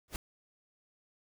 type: noise with exponential growth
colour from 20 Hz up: pink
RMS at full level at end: -33 dBFS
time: 0.08-0.16 s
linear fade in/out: 1 ms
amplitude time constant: 16 ms
effects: none